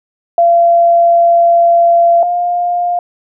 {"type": "tone pair in turn", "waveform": "sine", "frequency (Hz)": [684, 704.4], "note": ["F5", "F5"], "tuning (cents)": [-36, 15], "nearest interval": "minor second", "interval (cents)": 51, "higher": "second", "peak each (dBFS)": [-5, -11], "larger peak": "first", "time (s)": [[0.38, 2.23], [2.23, 2.99]], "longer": "first", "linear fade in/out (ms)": 2, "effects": []}